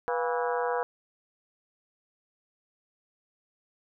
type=harmonic tone with a mistuned harmonic; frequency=163.2 Hz; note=E3; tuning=17 cents flat; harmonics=3 / 4 / 5 / 6 / 7 / 8 / 9 / 10; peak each=-29 / -34 / -36 / -33 / -40 / -40 / -39 / -41 dBFS; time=0.08-0.83 s; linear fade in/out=0 ms; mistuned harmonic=4; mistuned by=+130 cents; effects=none